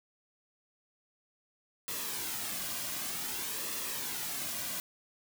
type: noise with flanger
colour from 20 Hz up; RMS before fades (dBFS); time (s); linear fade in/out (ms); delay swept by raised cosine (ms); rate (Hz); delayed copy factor
white; -37; 1.88-4.8; 0; 1.3 to 2.3; 0.54; -0.5
effects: none